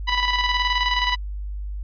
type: tone with tremolo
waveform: 15% pulse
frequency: 987.8 Hz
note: B5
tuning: in tune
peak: -11 dBFS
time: 0.07-1.16 s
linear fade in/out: 20 ms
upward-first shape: square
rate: 19 Hz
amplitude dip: 45%
effects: added 50 Hz sine -27 dBFS peak until 1.83 s + resampled to 11025 Hz